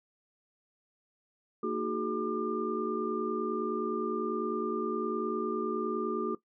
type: tone cluster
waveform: sine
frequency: 228.8 / 310.2 / 369 / 418.8 / 1198 Hz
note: A#3 / D#4 / F#4 / G#4 / D6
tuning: -32 / -5 / -5 / +15 / +34 cents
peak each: -36 / -39 / -33 / -35 / -37 dBFS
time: 1.63-6.35 s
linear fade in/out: 5 ms
effects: noise-tail reverb RT60 0.1 s tail -17 dB re dry